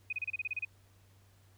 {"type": "tone bursts", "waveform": "sine", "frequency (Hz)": 2500, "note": "D#7", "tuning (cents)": 8, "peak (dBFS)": -32, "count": 10, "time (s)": [0.1, 0.65], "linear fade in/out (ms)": 5, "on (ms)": 28, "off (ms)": 30, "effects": ["added 97 Hz sine -61 dBFS peak until 1.57 s", "pink hiss -68 dBFS RMS until 1.57 s"]}